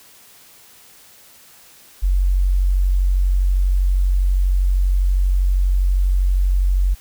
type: tone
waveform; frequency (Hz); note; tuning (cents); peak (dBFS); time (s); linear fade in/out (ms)
sine; 46.25; F#1; 0; -13; 2.02-6.95; 20
effects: white hiss -47 dBFS RMS until 7 s